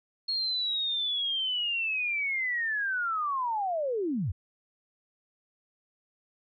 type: linear sweep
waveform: sine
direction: down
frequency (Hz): 4300 to 70.8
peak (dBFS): -27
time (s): 0.28-4.32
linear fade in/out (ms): 10
effects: none